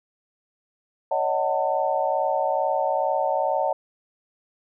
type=chord; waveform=sine; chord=D# half-diminished seventh; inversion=third; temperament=just; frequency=560 / 622.3 / 746.7 / 896 Hz; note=C#5 / D#5 / F#5 / A5; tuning=+18 / 0 / +16 / +31 cents; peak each=-26 dBFS; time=1.11-3.73 s; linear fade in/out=5 ms; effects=none